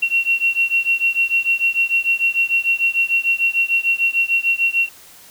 sine beating tone pair, 2730 / 2736.7 Hz, F7 / F7, -40 / -36 cents, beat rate 6.7 Hz, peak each -18 dBFS, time 0.02-4.89 s, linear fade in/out 10 ms, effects white hiss -44 dBFS RMS until 5.3 s

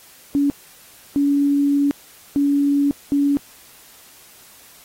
sine tone bursts at uneven times, 283.7 Hz, C#4, 40 cents sharp, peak -14 dBFS, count 4, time 0.35-0.5 / 1.16-1.91 / 2.36-2.91 / 3.12-3.37 s, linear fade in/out 0 ms, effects white hiss -47 dBFS RMS until 4.84 s + AAC 48 kbps

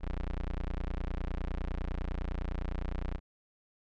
25% pulse tone, 29.85 Hz, A#0, 42 cents sharp, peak -29 dBFS, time 0-3.2 s, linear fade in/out 50 ms, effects low-pass 3000 Hz 12 dB/octave

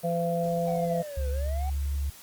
harmonic tone, 170 Hz, F3, 46 cents flat, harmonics 1 / 3 / 4, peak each -29 / -29 / -29 dBFS, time 0.03-1.03 s, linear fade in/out 20 ms
triangle linear two-way sweep, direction down then up, 773 to 490.3 to 773 Hz, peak -34 dBFS, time 0.67-1.7 s, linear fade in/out 5 ms, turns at 1.3 s
sine tone with pitch glide, 69.3 to 70.23 Hz, C#2 to C#2, 0 to +23 cents, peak -26 dBFS, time 1.17-2.1 s, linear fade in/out 5 ms, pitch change +23 cents, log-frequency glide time 1.42-1.89 s
effects white hiss -49 dBFS RMS until 2.22 s + Opus 32 kbps

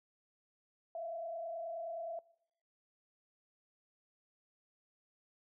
sine tone with frequency modulation, 670 Hz, E5, 28 cents sharp, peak -39 dBFS, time 0.95-2.19 s, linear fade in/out 2 ms, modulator 29.5 Hz, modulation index 0.78, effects noise-tail reverb RT60 0.7 s tail -21 dB re dry

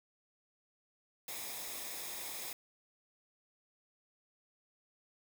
white noise with comb filter, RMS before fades -43 dBFS, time 1.28-2.53 s, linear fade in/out 2 ms, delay 0.68 ms, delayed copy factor -0.55, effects none

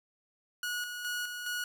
sawtooth tone with tremolo, 1456 Hz, F#6, 28 cents flat, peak -29 dBFS, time 0.63-1.64 s, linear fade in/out 2 ms, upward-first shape square, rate 2.4 Hz, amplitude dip 45%, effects none

